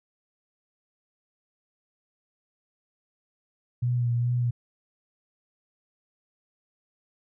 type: tone with vibrato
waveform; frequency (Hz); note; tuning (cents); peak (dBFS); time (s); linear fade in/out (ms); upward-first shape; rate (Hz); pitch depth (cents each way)
sine; 120.9; B2; -36; -22; 3.82-4.51; 10; sine; 2.4; 28
effects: none